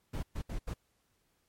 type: noise bursts at uneven times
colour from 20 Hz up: brown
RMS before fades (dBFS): -36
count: 4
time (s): 0.13-0.23 / 0.35-0.42 / 0.49-0.59 / 0.67-0.74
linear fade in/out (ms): 10
effects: pink hiss -75 dBFS RMS until 1.48 s + MP3 64 kbps